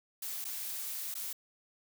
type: noise with dropouts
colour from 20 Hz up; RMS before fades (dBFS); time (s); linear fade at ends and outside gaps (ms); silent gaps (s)
blue; -39; 0.22-1.33; 5; 0.444-0.45 / 1.142-1.151
effects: none